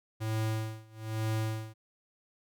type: tone with tremolo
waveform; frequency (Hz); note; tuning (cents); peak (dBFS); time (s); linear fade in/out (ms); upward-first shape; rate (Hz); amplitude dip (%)
square; 110; A2; 0; -29; 0.2-1.74; 20; sine; 1.1; 95
effects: none